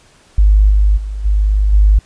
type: tone with level steps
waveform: sine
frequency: 51.1 Hz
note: G#1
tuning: 27 cents flat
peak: -5 / -7 / -19 / -9 / -5 dBFS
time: 0.38-1.99 s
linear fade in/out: 5 ms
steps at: 0.69 / 0.96 / 1.24 / 1.72 s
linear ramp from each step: 20 ms
effects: pink hiss -48 dBFS RMS until 2.05 s + resampled to 22050 Hz